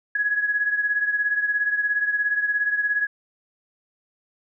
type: beating tone pair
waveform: sine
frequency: 1672 / 1689 Hz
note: G#6 / G#6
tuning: +11 / +29 cents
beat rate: 17 Hz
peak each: -21 / -27 dBFS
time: 0.15-3.07 s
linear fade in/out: 5 ms
effects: none